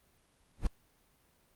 brown noise with exponential growth, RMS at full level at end -24 dBFS, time 0.56-0.67 s, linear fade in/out 5 ms, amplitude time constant 22 ms, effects pink hiss -69 dBFS RMS until 1.55 s + Opus 32 kbps

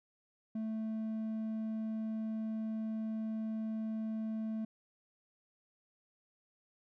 sine tone with hard clipping, 220 Hz, A3, in tune, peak -36 dBFS, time 0.55-4.65 s, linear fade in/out 5 ms, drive 3 dB, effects none

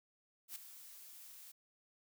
blue noise with ADSR envelope, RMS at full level -44 dBFS, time 0.48-1.52 s, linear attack 78 ms, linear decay 5 ms, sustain -11 dB, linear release 9 ms, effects none

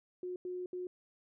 sine tone bursts at uneven times, 362.1 Hz, F#4, 37 cents flat, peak -37 dBFS, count 3, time 0.23-0.36 / 0.45-0.66 / 0.73-0.87 s, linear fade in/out 2 ms, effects none

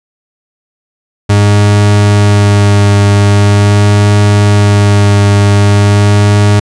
40% pulse tone with vibrato, 102.2 Hz, G#2, 27 cents flat, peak -3 dBFS, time 1.29-6.6 s, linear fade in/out 10 ms, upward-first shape sine, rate 0.43 Hz, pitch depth 13 cents each way, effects resampled to 22050 Hz

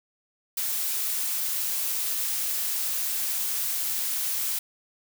blue noise, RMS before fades -28 dBFS, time 0.57-4.59 s, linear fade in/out 5 ms, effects none

